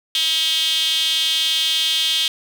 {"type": "tone with high-pass filter", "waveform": "sawtooth", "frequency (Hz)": 320.2, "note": "D#4", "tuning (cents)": 50, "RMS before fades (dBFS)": -19, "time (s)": [0.15, 2.28], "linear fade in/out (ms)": 2, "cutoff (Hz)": 3300, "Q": 7.6, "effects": []}